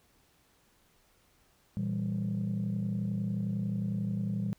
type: chord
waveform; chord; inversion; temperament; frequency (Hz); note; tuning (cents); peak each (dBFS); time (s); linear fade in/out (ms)
sine; E diminished; second; equal; 116.54 / 164.81 / 196; Bb2 / E3 / G3; 0 / 0 / 0; -33 / -35 / -31; 1.77-4.53; 0
effects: tanh soft clip ceiling -25 dBFS + pink hiss -67 dBFS RMS until 4.58 s